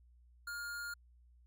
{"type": "tone with amplitude modulation", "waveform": "square", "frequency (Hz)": 1415, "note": "F6", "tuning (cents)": 22, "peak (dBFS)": -40, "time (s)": [0.47, 0.94], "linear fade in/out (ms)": 5, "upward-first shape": "sine", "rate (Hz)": 290, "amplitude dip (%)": 25, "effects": ["added 60 Hz sine -61 dBFS peak until 1.46 s"]}